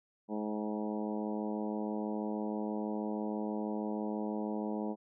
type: harmonic tone with a mistuned harmonic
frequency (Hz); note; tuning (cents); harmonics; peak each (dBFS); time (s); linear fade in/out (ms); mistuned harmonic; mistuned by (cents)
106.2; G#2; +39; 2 / 3 / 4 / 5 / 6 / 7 / 8 / 9; -36 / -40 / -42 / -44 / -46 / -47 / -48 / -49; 0.28-4.96; 50; 7; +26
effects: none